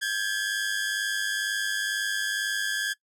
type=tone pair together; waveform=sawtooth; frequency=1592 / 1694.1 Hz; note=G6 / G#6; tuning=+26 / +34 cents; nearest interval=minor second; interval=108 cents; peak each=-26 / -25 dBFS; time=0.01-2.94 s; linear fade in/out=20 ms; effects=noise-tail reverb RT60 0.1 s tail -22 dB re dry + low-pass 12000 Hz 12 dB/octave